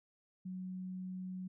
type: tone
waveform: sine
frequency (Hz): 185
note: F#3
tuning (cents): 0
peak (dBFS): -40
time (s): 0.45-1.48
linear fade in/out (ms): 10
effects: none